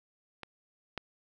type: clicks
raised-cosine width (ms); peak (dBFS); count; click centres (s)
0.3; -25 / -19; 2; 0.433 / 0.977
effects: none